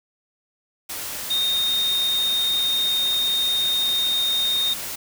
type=tone in noise; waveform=sine; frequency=3687 Hz; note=A#7; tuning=20 cents flat; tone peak=-19 dBFS; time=1.3-4.74 s; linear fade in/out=10 ms; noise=white; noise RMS=-31 dBFS; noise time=0.89-4.96 s; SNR=+9 dB; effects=none